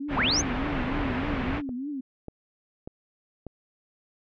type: tone with vibrato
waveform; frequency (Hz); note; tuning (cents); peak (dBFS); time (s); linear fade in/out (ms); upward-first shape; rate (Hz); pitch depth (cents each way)
sine; 268.7; C4; +46; -30; 0-2.01; 10; triangle; 3.3; 200
type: low-pass noise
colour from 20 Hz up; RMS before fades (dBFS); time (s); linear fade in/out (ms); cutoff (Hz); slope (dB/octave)
pink; -30; 0.08-1.62; 50; 2600; 24
type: linear sweep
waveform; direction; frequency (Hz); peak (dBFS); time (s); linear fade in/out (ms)
sine; up; 513 to 6645; -22; 0.16-0.42; 20
type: click train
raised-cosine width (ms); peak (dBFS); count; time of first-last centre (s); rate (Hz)
2; -24; 5; 1.1-3.467; 1.69
effects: none